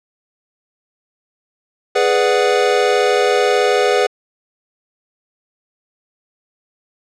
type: chord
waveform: square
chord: G# half-diminished seventh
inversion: none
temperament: equal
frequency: 415.3 / 493.9 / 587.3 / 740 Hz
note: G#4 / B4 / D5 / F#5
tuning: 0 / 0 / 0 / 0 cents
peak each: -17 / -17 / -22 / -20 dBFS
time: 1.95-4.07 s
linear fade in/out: 10 ms
effects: low-pass 6000 Hz 12 dB/octave